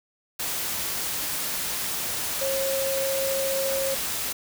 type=tone in noise; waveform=sine; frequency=541 Hz; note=C#5; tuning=42 cents flat; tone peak=-25 dBFS; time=2.41-3.95 s; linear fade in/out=10 ms; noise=white; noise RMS=-29 dBFS; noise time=0.39-4.33 s; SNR=+1 dB; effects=none